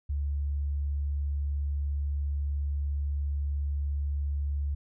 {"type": "tone", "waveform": "sine", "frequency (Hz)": 71.5, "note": "D2", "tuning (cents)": -46, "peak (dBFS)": -27, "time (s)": [0.09, 4.75], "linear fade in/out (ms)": 10, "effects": []}